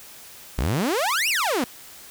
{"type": "exponential two-way sweep", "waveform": "sawtooth", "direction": "up then down", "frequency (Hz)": [51.91, 2960, 221.6], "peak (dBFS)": -17, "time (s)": [0.58, 1.64], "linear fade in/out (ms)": 0, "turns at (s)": 1.29, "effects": ["white hiss -44 dBFS RMS until 2.1 s"]}